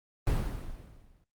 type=noise with exponential decay; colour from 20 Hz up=brown; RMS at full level=-24 dBFS; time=0.27-1.24 s; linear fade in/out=1 ms; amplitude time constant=210 ms; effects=noise-tail reverb RT60 0.1 s tail -25 dB re dry + Opus 32 kbps